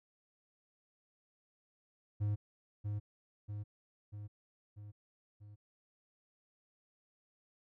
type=tone with echo; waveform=triangle; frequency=103.83 Hz; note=G#2; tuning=in tune; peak=-29 dBFS; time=2.2-2.36 s; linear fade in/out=20 ms; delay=640 ms; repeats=5; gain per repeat=-4 dB; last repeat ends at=5.56 s; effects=none